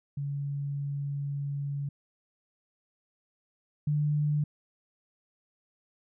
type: tone pair in turn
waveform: sine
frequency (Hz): 141.6 / 148.47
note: C#3 / D3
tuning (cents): +37 / +19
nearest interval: minor second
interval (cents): 82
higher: second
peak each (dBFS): -30 / -24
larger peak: second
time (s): 0.17-1.89 / 3.87-4.44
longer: first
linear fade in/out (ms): 5
effects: none